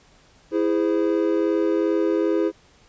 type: chord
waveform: triangle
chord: E augmented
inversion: none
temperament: just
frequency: 329.6 / 412 / 515 Hz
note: E4 / G#4 / B#4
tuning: 0 / -14 / -28 cents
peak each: -19 / -21 / -24 dBFS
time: 0.51-2.52 s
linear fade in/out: 50 ms
effects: pink hiss -55 dBFS RMS until 2.88 s + resampled to 16000 Hz